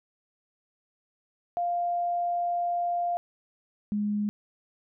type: tone pair in turn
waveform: sine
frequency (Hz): 698.5 / 207.7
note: F5 / G#3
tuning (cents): 0 / 0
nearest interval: octave + major sixth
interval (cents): 2100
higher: first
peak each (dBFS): -25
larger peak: neither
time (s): 1.57-3.17 / 3.92-4.29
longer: first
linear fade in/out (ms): 0
effects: none